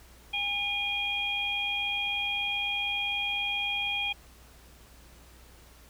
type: harmonic tone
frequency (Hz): 813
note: G#5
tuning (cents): -37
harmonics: 1 / 3 / 4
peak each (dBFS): -38 / -30 / -32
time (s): 0.33-4.13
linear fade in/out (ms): 10
effects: added 60 Hz sine -54 dBFS peak until 5.89 s + pink hiss -56 dBFS RMS until 5.89 s